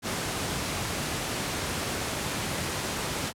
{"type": "noise", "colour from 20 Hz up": "pink", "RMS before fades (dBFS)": -30, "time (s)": [0.02, 3.33], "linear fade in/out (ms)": 50, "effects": ["high-pass 80 Hz 12 dB/octave", "low-pass 11000 Hz 12 dB/octave"]}